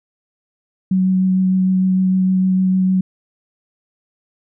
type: tone with vibrato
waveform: sine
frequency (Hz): 186.9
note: F#3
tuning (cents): +18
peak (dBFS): -12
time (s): 0.91-3.01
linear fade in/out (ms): 5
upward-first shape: sine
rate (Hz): 6.6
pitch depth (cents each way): 10
effects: none